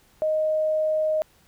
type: tone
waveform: sine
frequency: 622.3 Hz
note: D#5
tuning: in tune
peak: -20 dBFS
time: 0.22-1.22 s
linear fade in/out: 0 ms
effects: pink hiss -59 dBFS RMS until 1.47 s